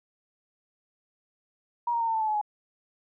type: tone with pitch steps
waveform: sine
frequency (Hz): 951 / 934.1 / 917.5 / 901.3 / 885.3 / 869.6 / 854.1 / 839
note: A#5 / A#5 / A#5 / A5 / A5 / A5 / G#5 / G#5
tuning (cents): +34 / +3 / -28 / +41 / +10 / -21 / +48 / +17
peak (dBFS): -24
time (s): 1.87-2.414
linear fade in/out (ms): 5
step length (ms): 68
effects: none